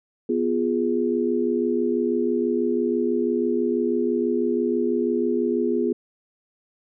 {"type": "chord", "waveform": "sine", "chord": "F diminished", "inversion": "second", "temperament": "equal", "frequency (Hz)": [246.9, 349.2, 415.3], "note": ["Cb4", "F4", "Ab4"], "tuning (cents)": [0, 0, 0], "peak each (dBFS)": -24, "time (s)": [0.29, 5.93], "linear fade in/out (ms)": 5, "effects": []}